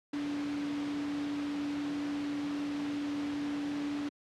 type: tone in noise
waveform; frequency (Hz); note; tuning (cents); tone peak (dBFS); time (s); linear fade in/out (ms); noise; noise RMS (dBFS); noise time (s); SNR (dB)
sine; 289.4; D4; -25; -32; 0.13-4.09; 5; pink; -42; 0.13-4.09; +7
effects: high-pass 150 Hz 12 dB/octave + low-pass 4000 Hz 12 dB/octave